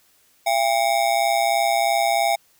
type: ring-modulated tone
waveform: square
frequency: 740 Hz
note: F#5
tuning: in tune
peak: -15 dBFS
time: 0.46-2.36 s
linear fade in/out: 10 ms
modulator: 61.5 Hz
effects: white hiss -59 dBFS RMS until 2.59 s